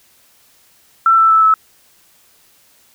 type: tone with pitch steps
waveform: sine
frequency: 1339 / 1326.7 / 1314.5 / 1302.4 Hz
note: E6 / E6 / E6 / E6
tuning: +27 / +11 / -5 / -21 cents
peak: -7 dBFS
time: 1.06-1.54 s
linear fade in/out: 2 ms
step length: 120 ms
effects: white hiss -52 dBFS RMS until 2.94 s